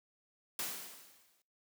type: noise with exponential decay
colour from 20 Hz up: white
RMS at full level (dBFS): -36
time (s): 0.59-1.42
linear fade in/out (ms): 2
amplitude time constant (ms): 180
effects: noise-tail reverb RT60 0.4 s tail -23 dB re dry + high-pass 150 Hz 12 dB/octave